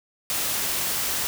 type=noise; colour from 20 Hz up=white; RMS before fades=-26 dBFS; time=0.3-1.27 s; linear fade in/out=0 ms; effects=none